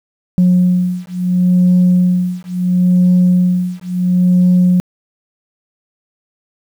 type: beating tone pair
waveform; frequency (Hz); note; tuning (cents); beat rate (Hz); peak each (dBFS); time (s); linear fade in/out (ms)
sine; 180 / 180.73; F#3 / F#3; -47 / -40; 0.73; -11; 0.38-4.8; 0
effects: tanh soft clip ceiling -4 dBFS + 7-bit